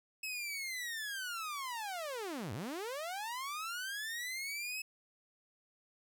sawtooth linear two-way sweep, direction down then up, 2599 to 89.9 to 2599 Hz, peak -35 dBFS, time 0.23-4.82 s, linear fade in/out 5 ms, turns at 2.53 s, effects none

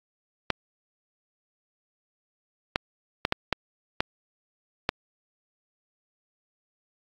clicks, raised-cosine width 0.3 ms, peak -6 dBFS, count 7, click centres 0.503 / 2.759 / 3.251 / 3.324 / 3.527 / 4.005 / 4.891 s, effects AAC 48 kbps

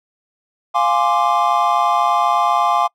triangle chord, D half-diminished seventh, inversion first, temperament equal, 698.5 / 830.6 / 1046.5 / 1174.7 Hz, F5 / Ab5 / C6 / D6, 0 / 0 / 0 / 0 cents, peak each -17 dBFS, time 0.74-2.88 s, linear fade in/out 20 ms, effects noise-tail reverb RT60 0.1 s tail -25 dB re dry

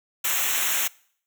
white noise with comb filter, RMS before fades -24 dBFS, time 0.24-0.88 s, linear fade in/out 10 ms, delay 0.21 ms, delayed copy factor -0.9, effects noise-tail reverb RT60 0.6 s tail -24 dB re dry

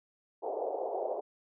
pink band-pass noise, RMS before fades -35 dBFS, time 0.42-1.21 s, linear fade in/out 20 ms, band 400 to 780 Hz, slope 48 dB/octave, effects none

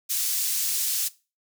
pink high-pass noise, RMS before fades -26 dBFS, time 0.09-1.09 s, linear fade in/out 20 ms, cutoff 6100 Hz, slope 12 dB/octave, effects noise-tail reverb RT60 0.3 s tail -19 dB re dry

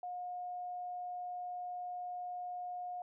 sine tone, 718 Hz, F5, 48 cents sharp, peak -39 dBFS, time 0.03-3.02 s, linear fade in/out 2 ms, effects none

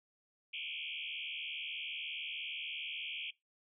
sine tone with frequency modulation, 2800 Hz, F7, 4 cents sharp, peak -39 dBFS, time 0.53-3.31 s, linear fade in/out 10 ms, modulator 76.8 Hz, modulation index 6.5, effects noise-tail reverb RT60 0.2 s tail -23 dB re dry

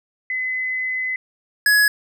sine / square tone pair in turn, 2027 / 1682.4 Hz, B6 / G#6, +45 / +22 cents, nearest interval minor third, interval 323 cents, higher first, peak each -21 / -13 dBFS, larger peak second, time 0.3-1.16 / 1.66-1.88 s, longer first, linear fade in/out 2 ms, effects none

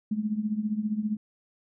sine tone with tremolo, 213 Hz, G#3, 44 cents sharp, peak -22 dBFS, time 0.11-1.17 s, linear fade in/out 5 ms, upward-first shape triangle, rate 15 Hz, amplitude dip 85%, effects none

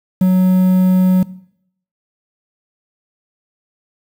triangle tone with quantisation, 185 Hz, F#3, in tune, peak -6 dBFS, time 0.21-1.23 s, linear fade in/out 5 ms, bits 6, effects noise-tail reverb RT60 0.7 s tail -19 dB re dry

